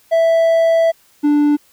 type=tone pair in turn; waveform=triangle; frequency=659.3 / 293.7 Hz; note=E5 / D4; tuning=0 / 0 cents; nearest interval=octave + major second; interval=1400 cents; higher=first; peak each=-8 dBFS; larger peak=neither; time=0.11-0.92 / 1.23-1.57 s; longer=first; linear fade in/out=20 ms; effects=white hiss -53 dBFS RMS until 1.72 s